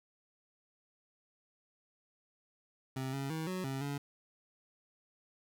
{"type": "tone with pitch steps", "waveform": "25% pulse", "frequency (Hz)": [132, 137.4, 159.6, 184.9, 134.7, 142.1], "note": ["C3", "C#3", "D#3", "F#3", "C#3", "C#3"], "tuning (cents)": [16, -15, 44, -1, -49, 43], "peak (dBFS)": -32, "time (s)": [2.96, 3.98], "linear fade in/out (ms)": 5, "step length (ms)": 170, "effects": []}